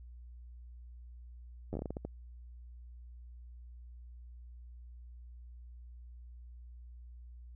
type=slowing click train; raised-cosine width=2 ms; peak=-25 dBFS; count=10; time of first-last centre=1.73-2.05 s; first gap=10 ms; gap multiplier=1.3; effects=added 60 Hz sine -48 dBFS peak until 7.55 s